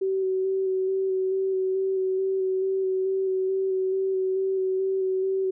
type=tone with vibrato; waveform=sine; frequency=380 Hz; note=F#4; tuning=46 cents sharp; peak=-22 dBFS; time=0.01-5.51 s; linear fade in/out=10 ms; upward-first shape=square; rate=2.3 Hz; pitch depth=14 cents each way; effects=none